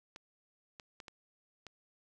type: clicks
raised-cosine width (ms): 0.2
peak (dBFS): -30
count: 5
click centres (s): 0.161 / 0.798 / 1.002 / 1.082 / 1.667
effects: none